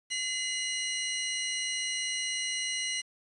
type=tone pair together; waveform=20% pulse; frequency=2044 / 2891 Hz; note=C7 / F#7; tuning=-41 / -41 cents; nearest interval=tritone; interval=600 cents; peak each=-28 dBFS; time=0.1-3.02 s; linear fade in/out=20 ms; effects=resampled to 22050 Hz + 9-bit